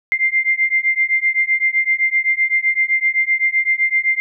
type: beating tone pair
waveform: sine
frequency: 2093 / 2100.8 Hz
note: C7 / C7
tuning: 0 / +6 cents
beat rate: 7.8 Hz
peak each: -17 dBFS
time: 0.12-4.2 s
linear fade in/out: 0 ms
effects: none